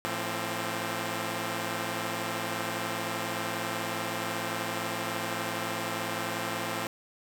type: tone cluster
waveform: 5% pulse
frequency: 110.3 / 171.7 / 264 Hz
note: A2 / F3 / C4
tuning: +5 / -29 / +16 cents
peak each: -24 dBFS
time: 0.05-6.87 s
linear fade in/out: 0 ms
effects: none